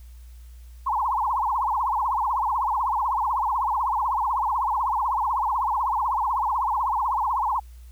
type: tone with vibrato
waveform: sine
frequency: 953 Hz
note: A#5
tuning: 38 cents sharp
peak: -21 dBFS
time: 0.86-7.6 s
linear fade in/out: 10 ms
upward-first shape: triangle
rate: 16 Hz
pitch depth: 290 cents each way
effects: added 60 Hz sine -41 dBFS peak until 7.91 s + white hiss -60 dBFS RMS until 7.91 s